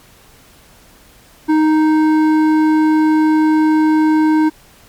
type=tone with hard clipping; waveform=sine; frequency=311.1 Hz; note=D#4; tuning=in tune; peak=-11 dBFS; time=1.48-4.5 s; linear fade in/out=20 ms; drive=10 dB; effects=pink hiss -46 dBFS RMS until 4.88 s + MP3 96 kbps